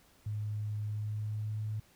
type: tone with pitch glide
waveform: sine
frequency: 105.6 to 107.51 Hz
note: G#2 to A2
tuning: +29 to -40 cents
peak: -33 dBFS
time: 0.26-1.8 s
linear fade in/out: 5 ms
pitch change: +31 cents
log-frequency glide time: 0.86-1.63 s
effects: pink hiss -64 dBFS RMS until 1.95 s